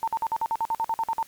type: tone bursts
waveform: sine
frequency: 905 Hz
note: A5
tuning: 48 cents sharp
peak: -22 dBFS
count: 13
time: 0.03-1.228 s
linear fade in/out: 0 ms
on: 46 ms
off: 50 ms
effects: white hiss -53 dBFS RMS until 1.27 s + MP3 96 kbps